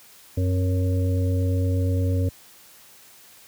harmonic tone with a mistuned harmonic, 92.5 Hz, F#2, in tune, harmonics 1 / 3 / 5 / 6, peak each -19 / -29 / -33 / -35 dBFS, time 0.37-2.29 s, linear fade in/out 5 ms, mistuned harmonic 3, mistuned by -55 cents, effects white hiss -50 dBFS RMS until 3.47 s + high-pass 60 Hz 12 dB/octave

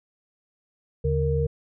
sine tone cluster, 77.1 / 143.7 / 464.6 Hz, D#2 / D3 / A#4, -15 / -37 / -6 cents, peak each -25 dBFS, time 1.04-1.47 s, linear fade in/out 10 ms, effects none

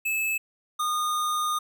square tone pair in turn, 2607 / 1224.7 Hz, E7 / D#6, -20 / -28 cents, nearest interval octave + minor second, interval 1308 cents, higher first, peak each -25 / -25 dBFS, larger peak neither, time 0.05-0.38 / 0.79-1.59 s, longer second, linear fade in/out 10 ms, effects none

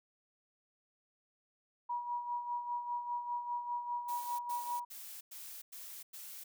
sine tone with tremolo, 963 Hz, B5, 44 cents flat, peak -33 dBFS, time 1.89-4.85 s, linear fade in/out 10 ms, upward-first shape sine, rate 5 Hz, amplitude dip 60%
blue noise bursts, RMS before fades -48 dBFS, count 6, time 4.08-6.44 s, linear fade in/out 10 ms, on 310 ms, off 100 ms
effects none

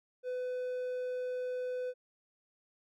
triangle tone, 502 Hz, B4, 28 cents sharp, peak -32 dBFS, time 0.23-1.94 s, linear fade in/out 50 ms, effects none

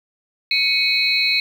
sine tone cluster, 2223 / 2519 / 3966 / 4256 Hz, C#7 / D#7 / B7 / C8, +4 / +21 / +7 / +29 cents, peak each -21 dBFS, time 0.51-1.4 s, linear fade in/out 2 ms, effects 7-bit

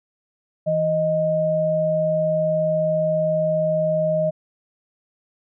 sine tone pair together, 162.93 / 622.3 Hz, E3 / D#5, -20 / 0 cents, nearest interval octave + major seventh, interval 2320 cents, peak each -25 / -18 dBFS, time 0.66-4.31 s, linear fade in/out 20 ms, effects none

